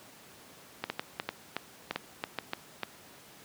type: clicks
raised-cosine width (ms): 0.3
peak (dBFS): -15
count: 12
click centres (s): 0.84 / 0.9 / 0.995 / 1.199 / 1.29 / 1.566 / 1.91 / 1.96 / 2.239 / 2.387 / 2.534 / 2.833
effects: pink hiss -53 dBFS RMS until 3.44 s + high-pass 150 Hz 12 dB/octave